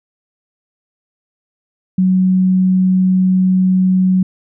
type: tone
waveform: sine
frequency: 185.9 Hz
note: F#3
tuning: 8 cents sharp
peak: -9 dBFS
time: 1.98-4.23 s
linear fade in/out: 5 ms
effects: none